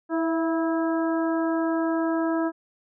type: harmonic tone with a mistuned harmonic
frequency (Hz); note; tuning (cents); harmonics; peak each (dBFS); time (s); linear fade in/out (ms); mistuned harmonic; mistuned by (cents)
325.8; E4; -20; 1 / 2 / 3 / 4 / 5; -23 / -29 / -33 / -35 / -37; 0.09-2.52; 50; 2; +29
effects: none